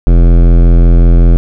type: tone with hard clipping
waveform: sine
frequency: 42.66 Hz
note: F1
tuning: 40 cents flat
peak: -4 dBFS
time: 0.07-1.37 s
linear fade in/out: 0 ms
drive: 17 dB
effects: none